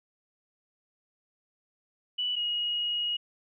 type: tone pair in turn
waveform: sine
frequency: 2960 / 2889 Hz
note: F#7 / F#7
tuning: 0 / -42 cents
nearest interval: unison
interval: 42 cents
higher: first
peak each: -27 dBFS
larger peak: neither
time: 2.18-2.36 / 2.36-3.17 s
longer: second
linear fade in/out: 10 ms
effects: none